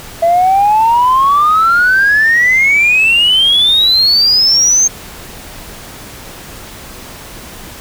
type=exponential sweep; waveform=sine; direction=up; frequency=664 to 6420 Hz; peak=-5 dBFS; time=0.22-4.88 s; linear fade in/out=10 ms; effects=tanh soft clip ceiling -3 dBFS + pink hiss -31 dBFS RMS until 7.8 s